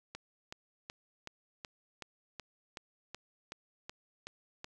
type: click train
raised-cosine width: 0.2 ms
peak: -25 dBFS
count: 13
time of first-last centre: 0.15-4.644 s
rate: 2.67 Hz
effects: 10-bit